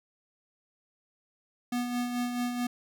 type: tone with tremolo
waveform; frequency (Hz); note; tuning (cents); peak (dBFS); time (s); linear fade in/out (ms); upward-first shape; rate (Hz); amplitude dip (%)
square; 244.1; B3; -20; -28; 1.72-2.67; 5; sine; 4.6; 45
effects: none